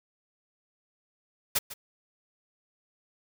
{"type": "noise with echo", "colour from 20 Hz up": "white", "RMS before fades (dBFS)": -25, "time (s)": [1.55, 1.59], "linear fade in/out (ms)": 10, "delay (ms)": 150, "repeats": 1, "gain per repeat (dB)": -15, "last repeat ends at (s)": 1.74, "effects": []}